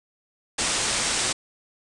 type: low-pass noise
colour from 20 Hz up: white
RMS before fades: -25 dBFS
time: 0.58-1.33 s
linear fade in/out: 10 ms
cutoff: 9400 Hz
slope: 96 dB/octave
effects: none